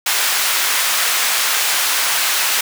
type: high-pass noise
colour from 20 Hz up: pink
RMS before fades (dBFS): -17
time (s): 0.06-2.61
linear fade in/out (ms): 5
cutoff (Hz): 1300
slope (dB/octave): 12
effects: none